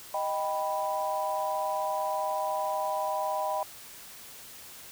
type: chord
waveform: sine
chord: Eb augmented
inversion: none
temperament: equal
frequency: 622.3 / 784 / 987.8 Hz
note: Eb5 / G5 / B5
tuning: 0 / 0 / 0 cents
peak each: -32 dBFS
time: 0.14-3.63 s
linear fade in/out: 2 ms
effects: white hiss -47 dBFS RMS until 4.91 s